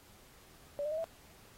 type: tone with pitch steps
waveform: sine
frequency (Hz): 576 / 601.8 / 628.9 / 657.1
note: D5 / D5 / D#5 / E5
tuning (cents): -34 / +42 / +18 / -6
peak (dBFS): -33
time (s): 0.79-1.042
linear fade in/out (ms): 0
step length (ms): 63
effects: pink hiss -60 dBFS RMS until 1.57 s + AAC 48 kbps